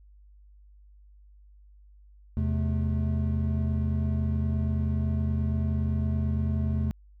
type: tone cluster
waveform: triangle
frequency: 81.8 / 130 / 216 Hz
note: E2 / C3 / A3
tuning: -13 / -11 / -32 cents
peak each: -24 / -29 / -29 dBFS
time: 2.37-6.91 s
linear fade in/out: 0 ms
effects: added 50 Hz sine -51 dBFS peak until 7.2 s